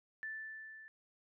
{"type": "tone with level ramp", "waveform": "sine", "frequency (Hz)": 1760, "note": "A6", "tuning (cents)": 0, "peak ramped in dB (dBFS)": [-39, -52], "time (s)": [0.23, 0.88], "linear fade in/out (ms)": 0, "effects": []}